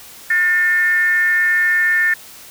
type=tone with frequency modulation; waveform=sine; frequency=1793 Hz; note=A6; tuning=32 cents sharp; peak=-12 dBFS; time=0.3-2.14 s; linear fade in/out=5 ms; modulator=362 Hz; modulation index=0.48; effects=white hiss -39 dBFS RMS until 2.5 s